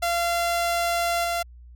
sawtooth tone with level steps, 687 Hz, F5, 29 cents flat, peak -18 / -20 dBFS, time 0.02-1.43 s, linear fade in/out 10 ms, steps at 1.24 s, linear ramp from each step 5 ms, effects added 60 Hz sine -43 dBFS peak until 1.75 s

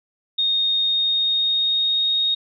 sine tone with pitch glide, 3700 to 3730 Hz, A#7 to A#7, -14 to 0 cents, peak -17 dBFS, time 0.38-2.35 s, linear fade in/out 10 ms, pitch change +14 cents, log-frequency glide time 0.83-2.1 s, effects none

